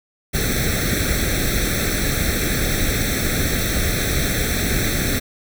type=noise with comb filter; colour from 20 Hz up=pink; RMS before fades=-20 dBFS; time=0.33-5.2 s; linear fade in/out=20 ms; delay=0.51 ms; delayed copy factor=+0.95; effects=none